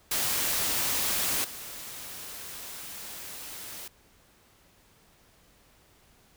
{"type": "noise with level steps", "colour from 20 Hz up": "white", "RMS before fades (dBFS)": [-28, -41], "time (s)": [0.11, 3.88], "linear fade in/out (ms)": 5, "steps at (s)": 1.44, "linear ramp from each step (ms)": 5, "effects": ["pink hiss -61 dBFS RMS until 6.36 s"]}